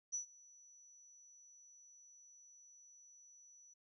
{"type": "tone with ADSR envelope", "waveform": "sine", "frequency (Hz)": 5920, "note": "F#8", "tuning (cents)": 0, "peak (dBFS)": -36, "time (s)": [0.12, 3.74], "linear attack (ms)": 24, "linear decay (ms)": 110, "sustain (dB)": -24, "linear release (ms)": 10, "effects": []}